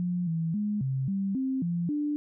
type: tone with pitch steps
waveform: sine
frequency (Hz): 177.4 / 163.7 / 208.4 / 133 / 195.5 / 263.8 / 172 / 295.2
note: F3 / E3 / G#3 / C3 / G3 / C4 / F3 / D4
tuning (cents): +27 / -12 / +6 / +29 / -4 / +14 / -26 / +9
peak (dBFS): -26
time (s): 0-2.16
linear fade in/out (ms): 0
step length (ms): 270
effects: none